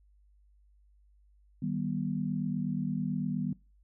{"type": "chord", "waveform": "sine", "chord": "Eb augmented", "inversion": "none", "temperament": "just", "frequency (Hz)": [155.56, 194.45, 243.1], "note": ["Eb3", "G3", "B3"], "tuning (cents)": [0, -14, -27], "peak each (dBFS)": -34, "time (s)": [1.62, 3.53], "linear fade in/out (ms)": 5, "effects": ["noise-tail reverb RT60 0.3 s tail -22 dB re dry", "added 50 Hz sine -60 dBFS peak until 3.83 s"]}